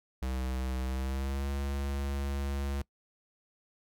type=tone with pitch glide; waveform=square; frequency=64.5 to 69.53 Hz; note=C2 to C#2; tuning=-24 to +6 cents; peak=-32 dBFS; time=0.22-2.82 s; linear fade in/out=5 ms; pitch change=+130 cents; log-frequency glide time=0.86-1.5 s; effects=noise-tail reverb RT60 0.1 s tail -23 dB re dry